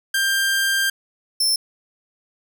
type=tone pair in turn; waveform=sawtooth; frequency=1588 / 5341 Hz; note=G6 / E8; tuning=+22 / +22 cents; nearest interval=octave + major sixth; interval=2100 cents; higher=second; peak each=-14 dBFS; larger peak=neither; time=0.14-0.9 / 1.4-1.56 s; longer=first; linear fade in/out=5 ms; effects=none